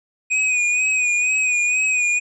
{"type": "tone with vibrato", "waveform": "square", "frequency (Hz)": 2489, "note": "D#7", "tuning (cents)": 0, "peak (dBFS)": -17, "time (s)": [0.3, 2.2], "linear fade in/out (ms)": 20, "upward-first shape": "sine", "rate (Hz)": 2.1, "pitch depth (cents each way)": 45, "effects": ["resampled to 24000 Hz"]}